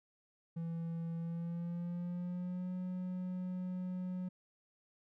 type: tone with pitch glide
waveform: triangle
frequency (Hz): 166.5 to 182.62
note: E3 to F#3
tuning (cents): +18 to -22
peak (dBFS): -35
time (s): 0.56-4.29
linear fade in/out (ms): 10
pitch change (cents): +160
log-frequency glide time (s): 1.17-2.73
effects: none